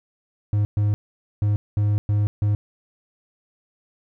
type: tone bursts at uneven times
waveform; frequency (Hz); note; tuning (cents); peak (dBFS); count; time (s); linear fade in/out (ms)
triangle; 103.83; G#2; 0; -15; 6; 0.53-0.65 / 0.77-0.94 / 1.42-1.56 / 1.77-1.98 / 2.09-2.27 / 2.42-2.55; 0
effects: none